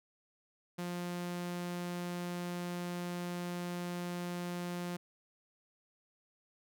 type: tone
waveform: sawtooth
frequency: 176 Hz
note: F3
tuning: 14 cents sharp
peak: -33 dBFS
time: 0.78-4.97 s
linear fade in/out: 10 ms
effects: none